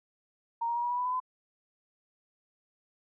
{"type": "tone with pitch steps", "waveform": "sine", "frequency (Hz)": [929, 940.9, 952.9, 965.1, 977.4, 989.9, 1002.6, 1015.4], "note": ["A#5", "A#5", "A#5", "B5", "B5", "B5", "B5", "B5"], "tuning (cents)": [-6, 16, 38, -40, -18, 4, 26, 48], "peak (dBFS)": -28, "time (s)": [0.61, 1.202], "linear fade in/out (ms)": 10, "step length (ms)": 74, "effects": []}